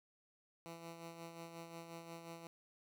10% pulse tone with tremolo, 167.1 Hz, E3, 24 cents sharp, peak -39 dBFS, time 0.66-2.47 s, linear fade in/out 0 ms, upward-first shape sine, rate 5.6 Hz, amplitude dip 50%, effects none

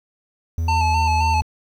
triangle tone with pitch glide, 82.41 to 80.2 Hz, E2 to E2, 0 to -47 cents, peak -17 dBFS, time 0.58-1.42 s, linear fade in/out 0 ms, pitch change -47 cents, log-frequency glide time 0.83-0.96 s
square tone with vibrato, 880 Hz, A5, in tune, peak -18 dBFS, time 0.68-1.41 s, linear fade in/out 5 ms, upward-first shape square, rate 3.8 Hz, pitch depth 32 cents each way
effects low-pass 5000 Hz 12 dB/octave + 8-bit

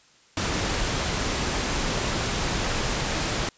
pink noise, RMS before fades -26 dBFS, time 0.37-3.49 s, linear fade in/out 2 ms, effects white hiss -57 dBFS RMS until 3.57 s + resampled to 16000 Hz

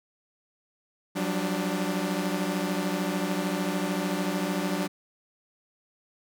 sawtooth tone cluster, 179.5 / 192.9 / 295 Hz, F3 / G3 / D4, +48 / -28 / +8 cents, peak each -27 dBFS, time 1.15-4.88 s, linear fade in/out 20 ms, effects none

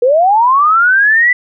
sine linear sweep, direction up, 466.2 to 2000 Hz, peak -6 dBFS, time 0.02-1.33 s, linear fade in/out 5 ms, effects none

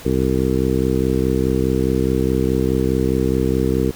harmonic tone, 64.8 Hz, C2, 16 cents flat, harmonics 1 / 2 / 3 / 4 / 5 / 6 / 7, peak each -23 / -23 / -23 / -23 / -23 / -23 / -23 dBFS, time 0.05-3.91 s, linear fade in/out 5 ms, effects pink hiss -38 dBFS RMS until 3.95 s

